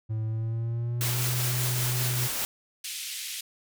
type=tone with pitch glide; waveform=triangle; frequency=110 to 124.19 Hz; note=A2 to B2; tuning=0 to +10 cents; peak=-25 dBFS; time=0.09-2.28 s; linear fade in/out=20 ms; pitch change=+210 cents; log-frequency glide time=0.25-1.28 s
type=noise with tremolo; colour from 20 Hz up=white; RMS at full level=-29 dBFS; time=1.01-2.45 s; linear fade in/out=0 ms; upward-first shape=triangle; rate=5.1 Hz; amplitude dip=30%
type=band-pass noise; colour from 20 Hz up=pink; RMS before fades=-36 dBFS; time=2.84-3.41 s; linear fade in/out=5 ms; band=2500 to 14000 Hz; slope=24 dB/octave
effects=none